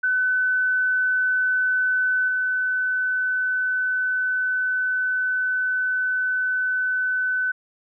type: tone with level steps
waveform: sine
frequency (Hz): 1508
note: F#6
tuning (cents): +32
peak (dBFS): -18 / -20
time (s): 0.03-7.52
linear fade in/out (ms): 10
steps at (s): 2.28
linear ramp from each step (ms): 2
effects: none